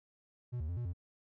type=tone with pitch steps; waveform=triangle; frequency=122.4 / 77 / 87.4 / 120.7 / 87.4 Hz; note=B2 / D#2 / F2 / B2 / F2; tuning=-15 / -17 / +2 / -39 / +2 cents; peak=-33 dBFS; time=0.52-0.935 s; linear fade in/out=20 ms; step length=83 ms; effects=none